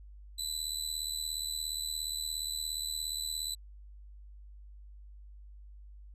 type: tone with amplitude modulation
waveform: 25% pulse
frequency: 3993 Hz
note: B7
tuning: 18 cents sharp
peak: -27 dBFS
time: 0.38-3.55 s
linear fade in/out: 10 ms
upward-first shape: sine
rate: 77.1 Hz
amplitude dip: 75%
effects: added 50 Hz sine -48 dBFS peak until 6.14 s + resampled to 32000 Hz